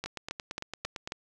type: two click trains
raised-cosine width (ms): 0.2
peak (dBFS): -17 / -19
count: 5 / 10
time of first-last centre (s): 0.04-1.121 / 0.06-1.075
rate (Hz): 3.7 / 8.87
effects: none